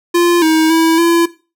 square tone with pitch steps, 346.7 / 317.6 / 326 / 338 Hz, F4 / D#4 / E4 / E4, -13 / +36 / -19 / +43 cents, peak -9 dBFS, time 0.14-1.26 s, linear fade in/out 10 ms, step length 280 ms, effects noise-tail reverb RT60 0.3 s tail -17 dB re dry

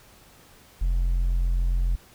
triangle tone with hard clipping, 43.65 Hz, F1, in tune, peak -19 dBFS, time 0.81-1.96 s, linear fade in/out 10 ms, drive 1 dB, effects pink hiss -53 dBFS RMS until 2.14 s

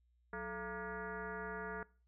sine tone with frequency modulation, 932.3 Hz, A#5, in tune, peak -40 dBFS, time 0.33-1.83 s, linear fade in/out 2 ms, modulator 249 Hz, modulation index 3.2, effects noise-tail reverb RT60 0.4 s tail -23 dB re dry + added 60 Hz sine -70 dBFS peak until 2.07 s

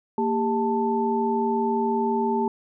sine tone cluster, 230.8 / 398.4 / 883 Hz, A#3 / G4 / A5, -17 / +28 / +6 cents, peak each -25 dBFS, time 0.18-2.48 s, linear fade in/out 2 ms, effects none

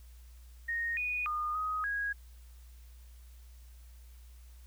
sine tone with pitch steps, 1858 / 2469 / 1220 / 1256 / 1650 Hz, A#6 / D#7 / D#6 / D#6 / G#6, -6 / -14 / -34 / +16 / -12 cents, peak -31 dBFS, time 0.68-2.13 s, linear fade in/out 10 ms, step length 290 ms, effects added 60 Hz sine -50 dBFS peak until 4.66 s + white hiss -65 dBFS RMS until 4.66 s

